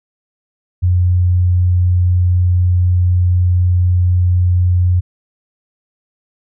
sine tone, 89.6 Hz, F2, 45 cents sharp, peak -9 dBFS, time 0.82-5.01 s, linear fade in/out 20 ms, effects none

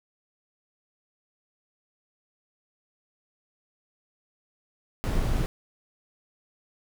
brown noise, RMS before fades -25 dBFS, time 5.04-5.46 s, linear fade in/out 0 ms, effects none

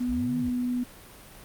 sine tone, 246.9 Hz, B3, in tune, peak -25 dBFS, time 0-0.84 s, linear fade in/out 10 ms
sine linear two-way sweep, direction up then down, 44.44 to 166.1 to 46.18 Hz, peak -33 dBFS, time 0.08-0.5 s, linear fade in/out 10 ms, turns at 0.39 s
effects pink hiss -48 dBFS RMS until 1.44 s + Opus 48 kbps

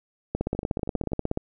two click trains, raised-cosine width 2 ms, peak -21 / -12 dBFS, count 8 / 18, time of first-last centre 0.55-1.119 / 0.35-1.374 s, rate 12.3 / 16.6 Hz, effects none

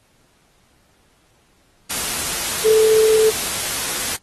sine tone in noise, 437.7 Hz, A4, 9 cents flat, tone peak -11 dBFS, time 2.64-3.31 s, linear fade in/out 20 ms, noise white, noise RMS -23 dBFS, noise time 1.89-4.17 s, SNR +9 dB, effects pink hiss -59 dBFS RMS until 4.22 s + AAC 32 kbps

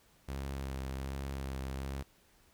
sawtooth tone with vibrato, 67.3 Hz, C2, 49 cents sharp, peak -33 dBFS, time 0.28-2.03 s, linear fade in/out 10 ms, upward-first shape sine, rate 1.3 Hz, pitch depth 26 cents each way, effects pink hiss -66 dBFS RMS until 2.53 s

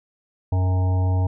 harmonic tone with a mistuned harmonic, 92.5 Hz, F#2, in tune, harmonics 1 / 3 / 5 / 7 / 9 / 10, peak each -17 / -33 / -37 / -36 / -36 / -39 dBFS, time 0.52-1.27 s, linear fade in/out 5 ms, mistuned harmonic 9, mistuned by -37 cents, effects none

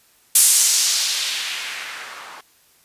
violet noise with low-pass filter sweep, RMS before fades -20 dBFS, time 0.35-2.41 s, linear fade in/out 5 ms, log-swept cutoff 10000 to 1000 Hz, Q 1.4, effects white hiss -56 dBFS RMS until 2.84 s + resampled to 32000 Hz

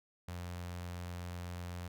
sawtooth tone with notch filter, 88 Hz, F2, 14 cents sharp, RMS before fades -43 dBFS, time 0.28-1.88 s, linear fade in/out 5 ms, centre 320 Hz, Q 1.4, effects none

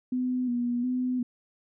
sine tone with vibrato, 246.9 Hz, B3, in tune, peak -25 dBFS, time 0.12-1.23 s, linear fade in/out 5 ms, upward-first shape square, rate 1.4 Hz, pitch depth 37 cents each way, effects none

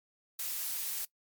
blue noise, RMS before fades -36 dBFS, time 0.39-1.05 s, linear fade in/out 5 ms, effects noise-tail reverb RT60 0.1 s tail -21 dB re dry + MP3 96 kbps

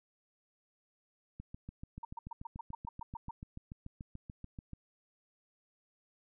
click train, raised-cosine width 5 ms, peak -32 dBFS, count 24, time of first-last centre 1.4-4.733 s, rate 6.9 Hz
sine tone bursts, 927 Hz, A#5, 10 cents flat, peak -39 dBFS, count 10, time 2.03-3.31 s, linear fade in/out 5 ms, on 20 ms, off 120 ms
effects none

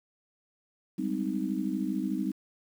sine chord, Ab major seventh, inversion third, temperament just, 194.67 / 207.7 / 259.6 / 311.5 Hz, G3 / Ab3 / C4 / Eb4, -12 / 0 / -13 / +2 cents, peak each -33 / -36 / -33 / -33 dBFS, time 0.98-2.32 s, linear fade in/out 10 ms, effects 9-bit

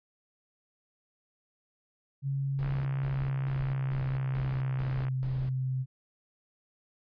sine tone with pitch glide, 137.4 to 130.21 Hz, C#3 to C3, -15 to -8 cents, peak -28 dBFS, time 2.22-5.86 s, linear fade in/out 50 ms, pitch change -93 cents, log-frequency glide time 2.46-5.15 s
brown noise bursts, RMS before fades -41 dBFS, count 7, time 2.59-5.49 s, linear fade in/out 0 ms, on 260 ms, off 180 ms
click train, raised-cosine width 0.5 ms, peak -28 dBFS, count 159, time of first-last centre 2.63-5.083 s, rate 64.4 Hz
effects resampled to 11025 Hz

